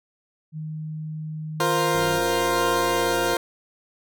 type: tone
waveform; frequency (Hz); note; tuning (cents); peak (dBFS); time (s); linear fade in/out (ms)
sine; 155.56; D#3; 0; -29; 0.52-2.21; 50
type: chord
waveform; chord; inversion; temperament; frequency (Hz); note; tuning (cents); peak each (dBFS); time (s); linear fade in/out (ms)
20% pulse; F suspended fourth; none; equal; 349.2 / 466.2 / 523.3; F4 / Bb4 / C5; 0 / 0 / 0; -20; 1.6-3.37; 2
type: click train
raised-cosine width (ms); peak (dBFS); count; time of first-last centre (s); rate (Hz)
2; -23; 131; 1.95-3.336; 93.8
effects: none